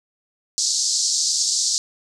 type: band-pass noise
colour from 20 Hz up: pink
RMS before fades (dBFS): -21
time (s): 0.58-1.78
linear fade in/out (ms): 0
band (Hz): 4400 to 7800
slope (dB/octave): 48
effects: none